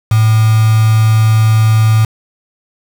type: tone with quantisation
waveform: sine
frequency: 110 Hz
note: A2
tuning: in tune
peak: -6 dBFS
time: 0.11-2.05 s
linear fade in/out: 5 ms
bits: 3
effects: none